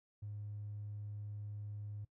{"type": "tone", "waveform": "triangle", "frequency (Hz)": 103.83, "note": "G#2", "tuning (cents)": 0, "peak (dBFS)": -39, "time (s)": [0.22, 2.05], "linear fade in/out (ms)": 10, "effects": ["noise-tail reverb RT60 0.1 s tail -22 dB re dry", "tanh soft clip ceiling -39 dBFS"]}